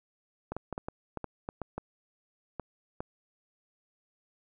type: clicks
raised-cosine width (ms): 1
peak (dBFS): -21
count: 12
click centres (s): 0.52 / 0.566 / 0.727 / 0.779 / 0.885 / 1.173 / 1.243 / 1.489 / 1.617 / 1.78 / 2.597 / 3.005
effects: none